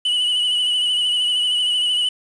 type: tone with vibrato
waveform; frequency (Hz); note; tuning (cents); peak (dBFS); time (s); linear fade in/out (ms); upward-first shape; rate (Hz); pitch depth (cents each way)
triangle; 2960; F#7; 0; -15; 0.05-2.09; 5; triangle; 13; 49
effects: resampled to 24000 Hz + 7-bit